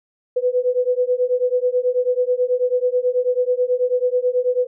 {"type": "beating tone pair", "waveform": "sine", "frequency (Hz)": [493.9, 503.1], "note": ["B4", "B4"], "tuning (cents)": [0, 32], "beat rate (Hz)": 9.2, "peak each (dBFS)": -19, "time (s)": [0.36, 4.67], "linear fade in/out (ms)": 10, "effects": []}